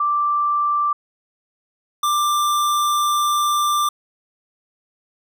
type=tone pair in turn; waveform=sine / square; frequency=1174.7 / 1183.6 Hz; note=D6 / D6; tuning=0 / +13 cents; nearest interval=unison; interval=13 cents; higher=second; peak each=-16 / -17 dBFS; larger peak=first; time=0-0.93 / 2.03-3.89 s; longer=second; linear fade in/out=5 ms; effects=none